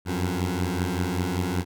15% pulse beating tone pair, 87.31 / 92.51 Hz, F2 / F#2, 0 / 0 cents, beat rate 5.2 Hz, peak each -21 dBFS, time 0.05-1.65 s, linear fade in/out 50 ms, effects none

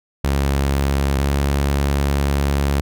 sawtooth tone pair in turn, 69.3 / 70.19 Hz, C#2 / C#2, 0 / +22 cents, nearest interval unison, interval 22 cents, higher second, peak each -12 / -12 dBFS, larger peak neither, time 0.24-1.18 / 1.18-2.81 s, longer second, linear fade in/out 5 ms, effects none

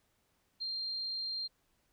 sine tone, 4186 Hz, C8, in tune, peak -35 dBFS, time 0.6-1.48 s, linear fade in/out 20 ms, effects pink hiss -75 dBFS RMS until 1.92 s

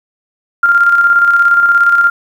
sine tone with tremolo, 1395 Hz, F6, 2 cents flat, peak -4 dBFS, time 0.63-2.1 s, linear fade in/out 5 ms, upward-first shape square, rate 17 Hz, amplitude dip 40%, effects 7-bit

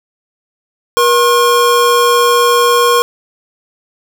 square tone pair together, 478.9 / 1075.1 Hz, A#4 / C6, +47 / +47 cents, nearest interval octave + major second, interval 1400 cents, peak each -11 dBFS, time 0.97-3.02 s, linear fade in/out 0 ms, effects none

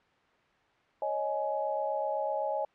sine chord, C# suspended second, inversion none, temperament equal with one note detuned, 554.4 / 622.3 / 839.3 Hz, C#5 / D#5 / G#5, 0 / 0 / +18 cents, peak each -34 / -33 / -33 dBFS, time 1.02-2.65 s, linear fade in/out 2 ms, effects white hiss -65 dBFS RMS until 2.74 s + low-pass 2000 Hz 12 dB/octave

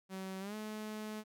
sawtooth tone with pitch glide, 190 to 214.5 Hz, F#3 to A3, +46 to -44 cents, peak -37 dBFS, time 0.09-1.24 s, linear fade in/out 50 ms, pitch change +210 cents, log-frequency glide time 0.4-0.55 s, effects none

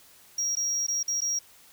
triangle tone with dropouts, 5650 Hz, F8, 19 cents sharp, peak -24 dBFS, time 0.38-1.39 s, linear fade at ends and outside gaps 5 ms, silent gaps 0.554-0.568 / 0.867-0.882 / 1.03-1.079 / 1.207-1.217 s, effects white hiss -55 dBFS RMS until 1.72 s

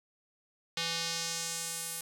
square tone with band-pass filter sweep, 166.5 Hz, E3, 18 cents sharp, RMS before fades -36 dBFS, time 0.77-2.01 s, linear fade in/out 2 ms, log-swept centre 3900 to 11000 Hz, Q 1.6, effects none

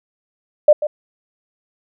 sine tone with echo, 599 Hz, D5, 34 cents sharp, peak -4 dBFS, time 0.68-0.73 s, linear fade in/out 5 ms, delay 140 ms, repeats 1, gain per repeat -13 dB, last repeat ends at 0.87 s, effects none

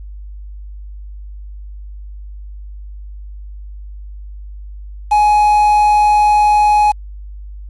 triangle tone with quantisation, 838 Hz, G#5, 15 cents sharp, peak -6 dBFS, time 5.11-6.92 s, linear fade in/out 10 ms, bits 5, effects added 50 Hz sine -28 dBFS peak until 7.69 s + resampled to 24000 Hz

